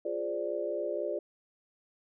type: chord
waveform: sine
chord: D half-diminished seventh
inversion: first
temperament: equal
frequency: 349.2 / 415.3 / 523.3 / 587.3 Hz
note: F4 / Ab4 / C5 / D5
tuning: 0 / 0 / 0 / 0 cents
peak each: -37 / -37 / -38 / -34 dBFS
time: 0.05-1.19 s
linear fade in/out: 5 ms
effects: none